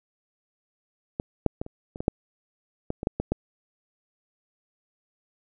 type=clicks; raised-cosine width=2 ms; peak=-14 / -6 / -16 / -26 / -24 / -16 / -6 / -14 / -18 / -9 / -13 / -10 dBFS; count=12; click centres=1.199 / 1.463 / 1.615 / 1.664 / 1.959 / 2.005 / 2.081 / 2.904 / 3.031 / 3.071 / 3.2 / 3.32 s; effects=none